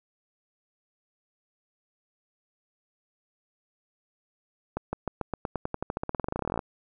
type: accelerating click train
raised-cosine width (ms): 1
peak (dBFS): -15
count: 30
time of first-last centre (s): 4.77-6.592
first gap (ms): 160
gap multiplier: 0.92
effects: none